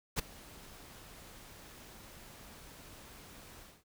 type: noise with ADSR envelope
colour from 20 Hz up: pink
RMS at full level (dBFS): -30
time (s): 0.16-3.84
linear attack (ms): 30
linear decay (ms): 11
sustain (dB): -23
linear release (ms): 220
effects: none